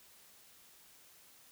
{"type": "silence", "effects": ["white hiss -61 dBFS RMS until 1.51 s"]}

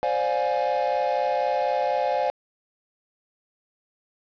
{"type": "chord", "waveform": "triangle", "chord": "D half-diminished seventh", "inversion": "third", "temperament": "equal with one note detuned", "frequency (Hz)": [523.3, 587.3, 710.7, 830.6], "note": ["C5", "D5", "F5", "Ab5"], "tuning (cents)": [0, 0, 30, 0], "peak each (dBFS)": -25, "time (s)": [0.03, 2.3], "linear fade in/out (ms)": 0, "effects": ["resampled to 11025 Hz", "7-bit"]}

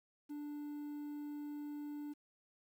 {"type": "tone with quantisation", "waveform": "triangle", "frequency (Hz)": 293.8, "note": "D4", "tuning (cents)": 1, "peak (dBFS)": -40, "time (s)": [0.29, 2.14], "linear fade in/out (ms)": 20, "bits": 11, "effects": []}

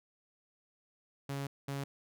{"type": "tone bursts at uneven times", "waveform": "sawtooth", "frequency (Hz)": 139.1, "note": "C#3", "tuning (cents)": 6, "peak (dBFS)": -32, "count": 2, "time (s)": [[1.29, 1.47], [1.68, 1.84]], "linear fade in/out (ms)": 5, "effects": []}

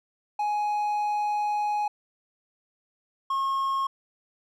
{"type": "tone pair in turn", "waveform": "triangle", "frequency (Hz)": [835, 1083], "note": ["G#5", "C#6"], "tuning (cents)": [9, -41], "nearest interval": "perfect fourth", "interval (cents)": 450, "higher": "second", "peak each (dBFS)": [-22, -22], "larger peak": "neither", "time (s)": [[0.39, 1.88], [3.3, 3.87]], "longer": "first", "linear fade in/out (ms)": 5, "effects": []}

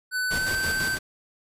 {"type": "tone with pitch glide", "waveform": "square", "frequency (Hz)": [1500, 1547.5], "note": ["F#6", "G6"], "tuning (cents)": [23, -23], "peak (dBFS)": -25, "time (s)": [0.11, 0.99], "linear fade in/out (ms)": 50, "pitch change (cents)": 54, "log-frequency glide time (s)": [0.31, 0.52]}
{"type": "noise with tremolo", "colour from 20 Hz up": "pink", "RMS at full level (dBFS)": -31, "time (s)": [0.3, 0.99], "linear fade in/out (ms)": 20, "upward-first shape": "square", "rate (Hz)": 6, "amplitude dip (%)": 45}
{"effects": ["resampled to 32000 Hz"]}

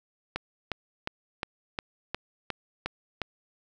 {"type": "click train", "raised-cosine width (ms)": 0.3, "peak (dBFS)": -14, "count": 9, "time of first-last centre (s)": [0.36, 3.217], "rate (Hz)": 2.8, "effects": []}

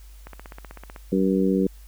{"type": "click train", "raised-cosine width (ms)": 0.5, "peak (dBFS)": -24, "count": 12, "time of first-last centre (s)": [0.27, 0.962], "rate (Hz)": 15.9}
{"type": "harmonic tone", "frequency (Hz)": 95.5, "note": "G2", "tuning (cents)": -45, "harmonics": [2, 3, 4, 5], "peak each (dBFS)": [-21, -24, -25, -27], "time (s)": [1.12, 1.67], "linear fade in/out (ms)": 5}
{"effects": ["added 50 Hz sine -42 dBFS peak until 1.87 s", "white hiss -56 dBFS RMS until 1.87 s"]}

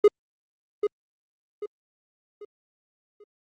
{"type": "tone with echo", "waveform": "triangle", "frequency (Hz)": 415.3, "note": "G#4", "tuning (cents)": 0, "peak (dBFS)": -9, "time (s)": [0.04, 0.08], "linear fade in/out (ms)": 5, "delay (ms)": 790, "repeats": 4, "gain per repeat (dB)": -9, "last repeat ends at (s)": 3.24, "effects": ["Opus 24 kbps"]}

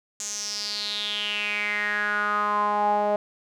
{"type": "tone with band-pass filter sweep", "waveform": "sawtooth", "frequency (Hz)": 207.7, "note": "G#3", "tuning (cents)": 0, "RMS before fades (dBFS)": -26, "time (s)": [0.2, 3.16], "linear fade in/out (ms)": 2, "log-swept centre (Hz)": [6900, 670], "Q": 6.5, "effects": []}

